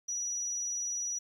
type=tone; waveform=sine; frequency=5840 Hz; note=F#8; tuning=24 cents flat; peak=-32 dBFS; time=0.08-1.19 s; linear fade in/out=10 ms; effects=10-bit